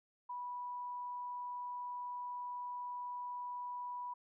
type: tone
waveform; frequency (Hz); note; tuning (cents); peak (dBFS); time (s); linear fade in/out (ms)
sine; 982; B5; -10; -40; 0.29-4.14; 10
effects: none